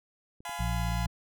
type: clicks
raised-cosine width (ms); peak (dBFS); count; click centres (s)
3; -39; 4; 0.405 / 0.494 / 0.887 / 0.918
type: chord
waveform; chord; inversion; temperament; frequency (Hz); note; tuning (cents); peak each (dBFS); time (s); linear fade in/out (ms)
sawtooth; F diminished; none; just; 698.5 / 838.1 / 1005.8; F5 / Ab5 / Cb6; 0 / +16 / +31; -36; 0.45-1.06; 2
type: harmonic tone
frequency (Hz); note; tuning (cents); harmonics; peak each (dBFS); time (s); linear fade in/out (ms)
57.4; A#1; -26; 1 / 2 / 3; -30 / -33 / -35; 0.59-1.07; 10
effects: none

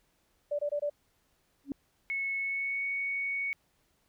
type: tone bursts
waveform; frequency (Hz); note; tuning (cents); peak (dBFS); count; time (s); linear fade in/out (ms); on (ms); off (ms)
sine; 584; D5; -10; -28; 4; 0.51-0.899; 10; 80; 23
type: tone with exponential growth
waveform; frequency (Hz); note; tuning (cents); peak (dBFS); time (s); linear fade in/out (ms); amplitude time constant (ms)
sine; 278.2; C#4; +6; -27; 1.64-1.72; 1; 17
type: tone with pitch glide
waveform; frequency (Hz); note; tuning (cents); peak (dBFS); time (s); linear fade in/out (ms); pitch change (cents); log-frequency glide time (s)
sine; 2198 to 2227; C#7 to C#7; -15 to +7; -30; 2.1-3.53; 0; +22; 2.37-2.85
effects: pink hiss -72 dBFS RMS until 4.08 s

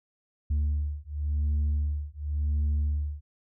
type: beating tone pair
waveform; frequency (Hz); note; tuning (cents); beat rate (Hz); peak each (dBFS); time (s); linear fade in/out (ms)
sine; 73.42 / 74.34; D2 / D2; 0 / +22; 0.92; -26; 0.5-3.21; 10
effects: tanh soft clip ceiling -22 dBFS

